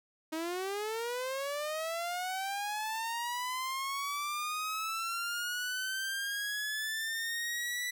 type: linear sweep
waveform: sawtooth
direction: up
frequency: 311.1 to 1975.5 Hz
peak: -30 dBFS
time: 0.32-7.91 s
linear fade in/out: 10 ms
effects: none